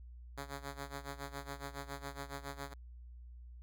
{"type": "tone with tremolo", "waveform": "5% pulse", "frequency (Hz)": 139.9, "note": "C#3", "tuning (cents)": 16, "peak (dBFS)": -29, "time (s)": [0.37, 2.74], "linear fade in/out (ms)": 10, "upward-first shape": "sine", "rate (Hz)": 7.2, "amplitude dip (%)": 85, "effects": ["added 60 Hz sine -49 dBFS peak until 3.62 s"]}